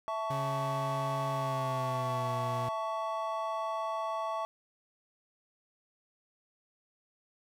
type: chord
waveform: triangle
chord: A major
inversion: second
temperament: equal with one note detuned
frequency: 659.3 / 880 / 1121 Hz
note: E5 / A5 / C#6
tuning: 0 / 0 / +19 cents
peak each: -34 / -36 / -34 dBFS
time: 0.08-4.45 s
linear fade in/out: 0 ms
type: tone with pitch glide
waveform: 40% pulse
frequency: 138.4 to 121.18 Hz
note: C#3 to B2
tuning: -2 to -32 cents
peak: -34 dBFS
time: 0.3-2.69 s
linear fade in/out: 5 ms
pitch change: -230 cents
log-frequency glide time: 1.31-2.34 s
effects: none